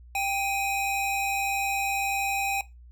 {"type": "tone pair together", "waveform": "square", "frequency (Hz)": [788.8, 2508], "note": ["G5", "D#7"], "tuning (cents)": [11, 13], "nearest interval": "octave + minor sixth", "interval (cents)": 2002, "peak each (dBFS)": [-28, -30], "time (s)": [0.15, 2.61], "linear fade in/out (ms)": 2, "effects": ["noise-tail reverb RT60 0.2 s tail -17 dB re dry", "added 60 Hz sine -46 dBFS peak until 2.91 s"]}